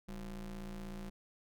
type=ring-modulated tone; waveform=square; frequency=84.8 Hz; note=E2; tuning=50 cents sharp; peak=-40 dBFS; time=0.08-1.1 s; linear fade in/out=10 ms; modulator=113 Hz; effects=none